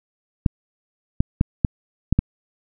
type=clicks; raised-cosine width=5 ms; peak=-3 dBFS; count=6; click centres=0.462 / 1.205 / 1.411 / 1.648 / 2.126 / 2.19 s; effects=none